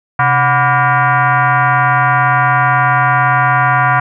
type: tone with frequency modulation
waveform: sine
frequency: 131 Hz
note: C3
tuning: 2 cents sharp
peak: -8 dBFS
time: 0.19-4 s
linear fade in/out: 5 ms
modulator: 431 Hz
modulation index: 3.7
effects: none